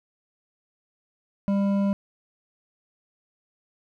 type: tone with hard clipping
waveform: triangle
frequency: 198.9 Hz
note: G3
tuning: 25 cents sharp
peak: -22 dBFS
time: 1.48-1.93 s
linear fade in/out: 0 ms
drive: 13 dB
effects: none